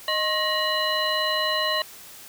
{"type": "tone cluster", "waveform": "sine", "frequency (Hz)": [621, 1075, 1880, 2924, 4034], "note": ["D#5", "C6", "A#6", "F#7", "B7"], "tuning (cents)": [-3, 47, 14, -21, 36], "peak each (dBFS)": -28, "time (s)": [0.08, 1.82], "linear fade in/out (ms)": 2, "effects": ["white hiss -44 dBFS RMS until 2.28 s"]}